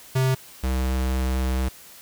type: tone pair in turn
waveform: square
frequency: 130.81 / 64.6 Hz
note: C3 / C2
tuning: 0 / -21 cents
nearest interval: octave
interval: 1221 cents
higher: first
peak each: -19 / -22 dBFS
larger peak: first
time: 0.15-0.35 / 0.63-1.69 s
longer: second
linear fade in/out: 10 ms
effects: white hiss -46 dBFS RMS until 2.01 s